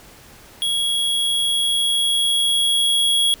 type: tone with level ramp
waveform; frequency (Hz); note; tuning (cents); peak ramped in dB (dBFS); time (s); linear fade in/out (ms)
square; 3322; G#7; 0; -19 to -15; 0.62-3.34; 0
effects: pink hiss -45 dBFS RMS until 3.4 s